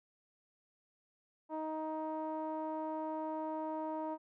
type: tone with low-pass filter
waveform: sawtooth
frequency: 313.4 Hz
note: D#4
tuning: 13 cents sharp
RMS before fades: -39 dBFS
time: 1.49-4.18 s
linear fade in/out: 50 ms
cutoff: 840 Hz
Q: 8.1
effects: none